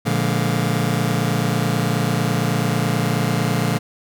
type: chord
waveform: sawtooth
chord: Bb dominant seventh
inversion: none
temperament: just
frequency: 116.54 / 145.68 / 174.81 / 209.8 Hz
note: Bb2 / D3 / F3 / Ab3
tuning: 0 / -14 / +2 / +18 cents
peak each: -18 / -18 / -19 / -22 dBFS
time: 0.05-3.79 s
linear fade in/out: 20 ms
effects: none